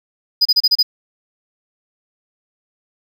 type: tone bursts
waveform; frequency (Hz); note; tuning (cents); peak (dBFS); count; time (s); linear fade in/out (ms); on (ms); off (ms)
triangle; 4965; D#8; -5; -8; 6; 0.41-0.829; 10; 44; 31
effects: none